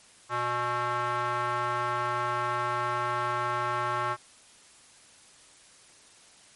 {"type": "tone with band-pass filter", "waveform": "square", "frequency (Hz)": 121.6, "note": "B2", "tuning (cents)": -26, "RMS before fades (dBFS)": -29, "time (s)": [0.29, 4.17], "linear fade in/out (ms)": 50, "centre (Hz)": 1200, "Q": 2.9, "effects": ["white hiss -55 dBFS RMS until 6.55 s", "MP3 48 kbps"]}